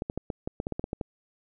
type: clicks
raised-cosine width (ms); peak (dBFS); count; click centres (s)
2; -17; 12; 0.021 / 0.099 / 0.176 / 0.302 / 0.475 / 0.601 / 0.669 / 0.723 / 0.795 / 0.841 / 0.931 / 1.012
effects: none